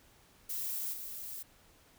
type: noise with level steps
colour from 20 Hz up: violet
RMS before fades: -37 / -43 dBFS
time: 0.49-1.43 s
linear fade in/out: 10 ms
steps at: 0.92 s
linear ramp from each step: 20 ms
effects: pink hiss -63 dBFS RMS until 1.98 s